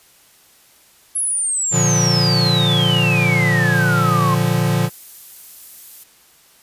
sine exponential sweep, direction down, 11010 to 1046.5 Hz, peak -17 dBFS, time 1.15-4.35 s, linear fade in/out 10 ms
square chord, Bb major, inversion none, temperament equal, 116.54 / 146.83 / 174.61 Hz, Bb2 / D3 / F3, 0 / 0 / 0 cents, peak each -20 dBFS, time 1.71-4.9 s, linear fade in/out 50 ms
violet noise, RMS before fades -36 dBFS, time 3.73-6.04 s, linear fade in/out 10 ms
effects white hiss -51 dBFS RMS until 6.62 s + resampled to 32000 Hz

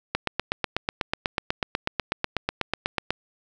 click train, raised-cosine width 0.3 ms, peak -7 dBFS, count 25, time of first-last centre 0.15-3.106 s, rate 8.12 Hz, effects none

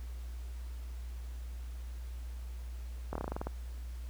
slowing click train, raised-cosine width 1 ms, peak -22 dBFS, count 10, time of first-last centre 3.13-3.47 s, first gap 24 ms, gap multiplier 1.11, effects added 60 Hz sine -39 dBFS peak until 4.09 s + pink hiss -59 dBFS RMS until 4.09 s

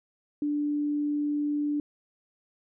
sine tone, 293.7 Hz, D4, in tune, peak -25 dBFS, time 0.42-1.8 s, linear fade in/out 2 ms, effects none

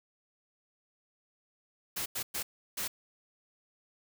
white noise bursts at uneven times, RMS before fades -35 dBFS, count 4, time 1.96-2.06 / 2.15-2.23 / 2.34-2.43 / 2.77-2.88 s, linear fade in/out 10 ms, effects none

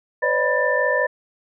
sine tone cluster, 506 / 560 / 605 / 984 / 1778 Hz, B4 / C#5 / D#5 / B5 / A6, +42 / +18 / -49 / -7 / +18 cents, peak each -23 / -25 / -24 / -26 / -21 dBFS, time 0.22-1.07 s, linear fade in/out 10 ms, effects none

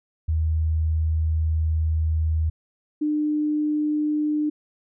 sine tone pair in turn, 79.4 / 301 Hz, D#2 / D4, +36 / +43 cents, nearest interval octave + major seventh, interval 2307 cents, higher second, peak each -19 / -20 dBFS, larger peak first, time 0.28-2.5 / 3.01-4.5 s, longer first, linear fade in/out 10 ms, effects none

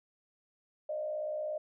sine tone with frequency modulation, 611 Hz, D#5, 32 cents flat, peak -33 dBFS, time 0.89-1.58 s, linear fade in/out 5 ms, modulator 57.4 Hz, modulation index 0.55, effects none

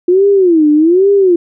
sine tone with vibrato, 346.3 Hz, F4, 15 cents flat, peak -5 dBFS, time 0.08-1.36 s, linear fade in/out 5 ms, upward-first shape sine, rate 1.2 Hz, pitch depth 260 cents each way, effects none

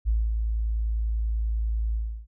sine tone with ADSR envelope, 55.1 Hz, A1, 3 cents sharp, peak -19 dBFS, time 0.05-2.27 s, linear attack 33 ms, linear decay 220 ms, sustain -4 dB, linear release 330 ms, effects none

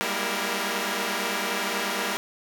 5% pulse tone cluster, 194.9 / 204 / 235.8 / 331 / 467.6 Hz, G3 / G#3 / A#3 / E4 / A#4, -10 / -31 / +20 / +7 / +5 cents, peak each -21 dBFS, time 0.01-2.17 s, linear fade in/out 0 ms, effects none

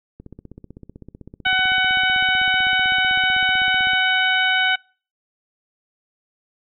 click train, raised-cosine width 3 ms, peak -25 dBFS, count 60, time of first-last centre 0.2-3.934 s, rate 15.8 Hz
harmonic tone, 749 Hz, F#5, 21 cents sharp, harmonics 1 / 2 / 3 / 4 / 5, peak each -24 / -18 / -23 / -22 / -28 dBFS, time 1.45-4.76 s, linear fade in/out 10 ms
effects noise-tail reverb RT60 0.4 s tail -26 dB re dry

